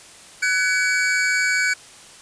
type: tone cluster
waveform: square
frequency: 1499 / 1674 / 2278 Hz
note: F#6 / G#6 / C#7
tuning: +22 / +13 / +47 cents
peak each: -21 / -29 / -22 dBFS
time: 0.42-1.74 s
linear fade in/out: 10 ms
effects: white hiss -44 dBFS RMS until 2.21 s + resampled to 22050 Hz